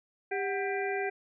harmonic tone with a mistuned harmonic, 397.1 Hz, G4, 22 cents sharp, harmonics 1 / 2 / 4 / 5 / 6, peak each -32 / -35 / -38 / -39 / -40 dBFS, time 0.31-1.1 s, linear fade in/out 10 ms, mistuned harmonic 2, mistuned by -110 cents, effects none

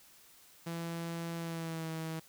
sawtooth tone with pitch glide, 167.6 to 161.14 Hz, E3 to E3, +29 to -39 cents, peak -33 dBFS, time 0.66-2.2 s, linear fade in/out 10 ms, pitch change -68 cents, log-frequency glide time 1.37-1.9 s, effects white hiss -60 dBFS RMS until 2.28 s

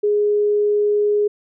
sine tone, 415.3 Hz, G#4, in tune, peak -14 dBFS, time 0.03-1.28 s, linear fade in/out 10 ms, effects none

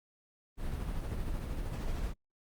brown noise with tremolo, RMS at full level -34 dBFS, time 0.57-2.14 s, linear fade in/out 50 ms, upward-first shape sine, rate 13 Hz, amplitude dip 30%, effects Opus 32 kbps

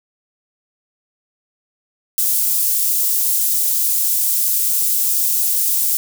white high-pass noise, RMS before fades -17 dBFS, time 2.18-5.97 s, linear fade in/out 0 ms, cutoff 8600 Hz, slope 12 dB/octave, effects none

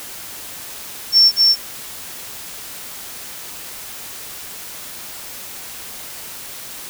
sine tone with echo, 5430 Hz, F8, 50 cents flat, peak -7 dBFS, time 1.12-1.32 s, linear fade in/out 50 ms, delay 240 ms, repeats 1, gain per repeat -2 dB, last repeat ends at 1.56 s, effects white hiss -33 dBFS RMS until 6.89 s

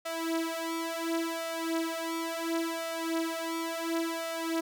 sawtooth tone with flanger, 329.4 Hz, E4, 1 cent flat, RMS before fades -33 dBFS, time 0.05-4.61 s, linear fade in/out 10 ms, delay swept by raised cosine 1.6 to 5.2 ms, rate 0.71 Hz, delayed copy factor +0.95, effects none

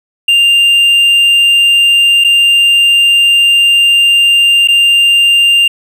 triangle tone with dropouts, 2794 Hz, F7, in tune, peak -3 dBFS, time 0.28-5.68 s, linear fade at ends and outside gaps 5 ms, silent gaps 2.24-2.245 / 4.675-4.684 s, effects none

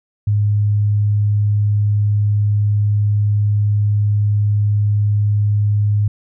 sine tone, 103.83 Hz, G#2, in tune, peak -12 dBFS, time 0.27-6.08 s, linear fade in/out 5 ms, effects none

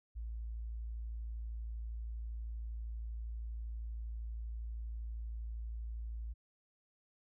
sine tone, 56.3 Hz, A1, 40 cents sharp, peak -39 dBFS, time 0.15-6.34 s, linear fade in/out 20 ms, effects none

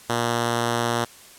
5% pulse tone, 118.2 Hz, A#2, 24 cents sharp, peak -10 dBFS, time 0.09-1.05 s, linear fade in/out 10 ms, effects white hiss -47 dBFS RMS until 1.38 s + low-pass 12000 Hz 12 dB/octave

